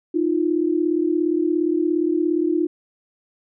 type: tone pair together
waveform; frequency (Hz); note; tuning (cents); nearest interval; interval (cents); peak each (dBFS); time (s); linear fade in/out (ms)
sine; 311.1 / 348.3; D#4 / F4; 0 / -5; major second; 195; -20; 0.14-2.67; 10
effects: none